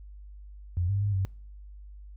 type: tone with pitch steps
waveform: sine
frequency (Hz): 87.8 / 99.6 / 102.2 / 95.7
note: F2 / G2 / G#2 / G2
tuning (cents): +10 / +28 / -27 / -41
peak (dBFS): -24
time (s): 0.77-1.25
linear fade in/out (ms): 0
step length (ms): 120
effects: noise-tail reverb RT60 0.5 s tail -25 dB re dry + added 50 Hz sine -43 dBFS peak until 2.16 s